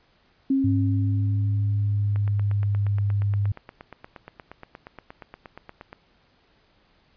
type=tone with exponential decay; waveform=sine; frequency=270 Hz; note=C#4; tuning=45 cents flat; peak=-17 dBFS; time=0.5-2.34 s; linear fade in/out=5 ms; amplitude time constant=400 ms
type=tone with pitch glide; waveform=sine; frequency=102.7 to 101.23 Hz; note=G#2 to G#2; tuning=-19 to -44 cents; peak=-20 dBFS; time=0.64-3.52 s; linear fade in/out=5 ms; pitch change=-25 cents; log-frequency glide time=1.82-2.94 s
type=click train; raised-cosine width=0.5 ms; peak=-24 dBFS; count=33; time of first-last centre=2.16-5.929 s; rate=8.49 Hz
effects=pink hiss -62 dBFS RMS until 7.16 s + resampled to 11025 Hz